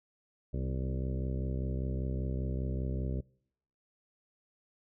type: harmonic tone with a mistuned harmonic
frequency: 65.1 Hz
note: C2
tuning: 8 cents flat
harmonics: 1 / 2 / 3 / 4 / 5 / 6 / 7 / 8 / 9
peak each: -34 / -36 / -42 / -45 / -47 / -46 / -49 / -52 / -50 dBFS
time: 0.53-3.21 s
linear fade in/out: 10 ms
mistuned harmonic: 4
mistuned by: -26 cents
effects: noise-tail reverb RT60 0.7 s tail -25 dB re dry